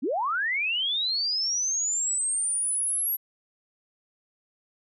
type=linear sweep; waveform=sine; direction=up; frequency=210 to 11640 Hz; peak=-24 dBFS; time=0.02-3.17 s; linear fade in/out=20 ms; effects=none